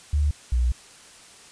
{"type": "tone pair in turn", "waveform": "sine", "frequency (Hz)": [73.42, 61.14], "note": ["D2", "B1"], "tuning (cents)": [0, -17], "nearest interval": "minor third", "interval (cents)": 317, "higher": "first", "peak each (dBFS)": -18, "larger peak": "neither", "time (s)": [[0.13, 0.31], [0.52, 0.72]], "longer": "second", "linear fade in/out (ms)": 5, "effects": ["white hiss -48 dBFS RMS until 1.51 s", "resampled to 22050 Hz"]}